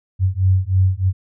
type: beating tone pair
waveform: sine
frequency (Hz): 92.5 / 95.7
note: F#2 / G2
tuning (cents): 0 / -41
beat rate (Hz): 3.2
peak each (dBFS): -16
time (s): 0.19-1.13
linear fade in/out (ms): 50
effects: none

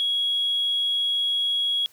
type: tone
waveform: sine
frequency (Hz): 3322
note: G#7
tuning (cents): 0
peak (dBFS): -20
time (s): 0-1.86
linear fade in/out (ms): 0
effects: tanh soft clip ceiling -16 dBFS + white hiss -56 dBFS RMS until 1.92 s

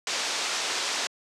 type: low-pass noise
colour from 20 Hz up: white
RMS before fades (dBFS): -29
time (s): 0.07-1.07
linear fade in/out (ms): 2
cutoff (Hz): 6700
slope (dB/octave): 24
effects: high-pass 400 Hz 12 dB/octave + low-pass 11000 Hz 12 dB/octave

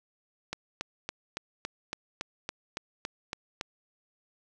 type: click train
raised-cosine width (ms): 0.2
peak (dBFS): -16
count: 12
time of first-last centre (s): 0.53-3.611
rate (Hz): 3.57
effects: none

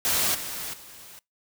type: noise with level steps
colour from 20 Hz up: white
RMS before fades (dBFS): -24 / -34 / -46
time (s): 0.05-1.19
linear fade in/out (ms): 0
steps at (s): 0.34 / 0.73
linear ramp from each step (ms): 10
effects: noise-tail reverb RT60 0.2 s tail -25 dB re dry

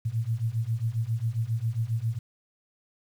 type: beating tone pair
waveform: sine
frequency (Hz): 110 / 117.4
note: A2 / A#2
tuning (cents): 0 / +13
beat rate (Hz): 7.4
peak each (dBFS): -29 / -28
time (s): 0.05-2.19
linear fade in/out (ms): 10
effects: 9-bit

